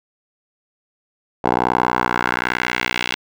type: tone with band-pass filter sweep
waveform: 10% pulse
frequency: 61.2 Hz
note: B1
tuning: 15 cents flat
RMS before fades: -20 dBFS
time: 1.44-3.15 s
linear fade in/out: 5 ms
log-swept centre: 700 to 2900 Hz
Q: 1.8
effects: none